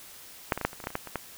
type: clicks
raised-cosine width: 0.5 ms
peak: -8 / -17 / -18 / -8 / -27 / -27 / -23 / -15 / -28 / -13 / -24 / -14 dBFS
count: 12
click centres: 0.522 / 0.576 / 0.613 / 0.65 / 0.731 / 0.802 / 0.84 / 0.871 / 0.904 / 0.954 / 1.073 / 1.157 s
effects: white hiss -48 dBFS RMS until 1.37 s